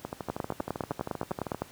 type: two click trains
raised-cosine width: 1 ms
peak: -19 / -15 dBFS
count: 20 / 14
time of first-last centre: 0.05-1.546 / 0.3-1.62 s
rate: 12.7 / 9.85 Hz
effects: pink hiss -52 dBFS RMS until 1.71 s + high-pass 80 Hz 12 dB/octave